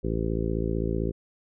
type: harmonic tone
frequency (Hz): 55.6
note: A1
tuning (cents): +19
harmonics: 1 / 2 / 3 / 4 / 5 / 6 / 7 / 8 / 9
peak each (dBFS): -30 / -33 / -32 / -35 / -36 / -34 / -32 / -39 / -38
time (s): 0.03-1.12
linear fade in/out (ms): 20
effects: none